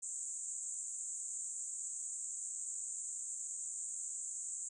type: band-pass noise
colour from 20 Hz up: pink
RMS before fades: -43 dBFS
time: 0.02-4.69 s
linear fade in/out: 10 ms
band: 6900 to 8300 Hz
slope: 96 dB/octave
effects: none